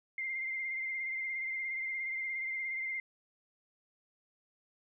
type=tone with vibrato; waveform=sine; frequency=2100 Hz; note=C7; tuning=6 cents sharp; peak=-34 dBFS; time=0.18-3 s; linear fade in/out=2 ms; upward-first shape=sine; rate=17 Hz; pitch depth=31 cents each way; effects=none